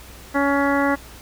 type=harmonic tone; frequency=280.5 Hz; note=C#4; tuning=21 cents sharp; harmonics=1 / 2 / 3 / 4 / 5 / 6 / 7; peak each=-20 / -23 / -25 / -26 / -27 / -28 / -28 dBFS; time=0.34-0.96 s; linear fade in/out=20 ms; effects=added 60 Hz sine -43 dBFS peak until 1.21 s + pink hiss -43 dBFS RMS until 1.21 s